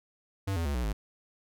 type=tone with pitch steps; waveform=square; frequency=97.5 / 83.42 / 71.37 / 61.07 / 52.25 Hz; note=G2 / E2 / D2 / B1 / G#1; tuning=-9 / +21 / -49 / -19 / +11 cents; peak=-29 dBFS; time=0.47-0.93 s; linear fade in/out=10 ms; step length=92 ms; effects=none